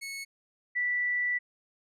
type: tone pair in turn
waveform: sawtooth / sine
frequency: 2200 / 1966 Hz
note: C#7 / B6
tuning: -14 / -8 cents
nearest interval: major second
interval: 194 cents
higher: first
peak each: -33 / -26 dBFS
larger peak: second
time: 0.01-0.25 / 0.75-1.39 s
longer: second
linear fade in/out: 20 ms
effects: resampled to 32000 Hz